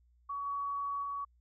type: tone with level steps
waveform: sine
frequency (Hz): 1128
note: C#6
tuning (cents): +30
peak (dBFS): -35 / -33 / -35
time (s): 0.29-1.25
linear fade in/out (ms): 10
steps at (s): 0.45 / 1.02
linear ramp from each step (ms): 20
effects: added 60 Hz sine -64 dBFS peak until 1.4 s